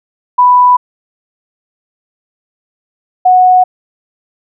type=tone pair in turn; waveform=sine; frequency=990 / 735.3 Hz; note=B5 / F#5; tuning=+4 / -11 cents; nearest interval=perfect fourth; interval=515 cents; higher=first; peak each=-3 dBFS; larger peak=neither; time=0.38-0.77 / 3.25-3.64 s; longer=neither; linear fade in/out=10 ms; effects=none